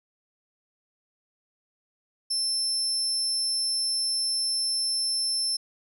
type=tone; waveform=35% pulse; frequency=5320 Hz; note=E8; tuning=15 cents sharp; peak=-22 dBFS; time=2.3-5.57 s; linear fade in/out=10 ms; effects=none